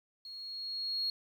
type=tone with level ramp; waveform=sine; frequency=4300 Hz; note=C8; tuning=47 cents sharp; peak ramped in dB=-44 to -29 dBFS; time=0.25-1.1 s; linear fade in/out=2 ms; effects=tanh soft clip ceiling -25 dBFS + 11-bit